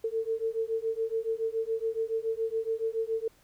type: beating tone pair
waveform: sine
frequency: 445.6 / 452.7 Hz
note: A4 / A4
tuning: +22 / +49 cents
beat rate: 7.1 Hz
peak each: -31 dBFS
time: 0.04-3.28 s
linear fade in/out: 5 ms
effects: pink hiss -63 dBFS RMS until 3.43 s